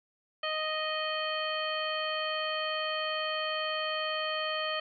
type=harmonic tone; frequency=622.3 Hz; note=D#5; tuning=in tune; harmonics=1 / 2 / 3 / 4 / 5 / 7; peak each=-35 / -36 / -38 / -40 / -36 / -43 dBFS; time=0.43-4.8 s; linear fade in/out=5 ms; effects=none